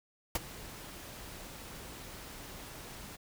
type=noise with ADSR envelope; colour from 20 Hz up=pink; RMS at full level=-29 dBFS; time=0.35-3.17 s; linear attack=3 ms; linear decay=27 ms; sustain=-18 dB; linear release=18 ms; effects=none